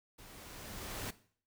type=noise with level ramp; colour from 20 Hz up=pink; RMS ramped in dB=-55 to -40 dBFS; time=0.18-1.11 s; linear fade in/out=10 ms; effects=noise-tail reverb RT60 0.5 s tail -17 dB re dry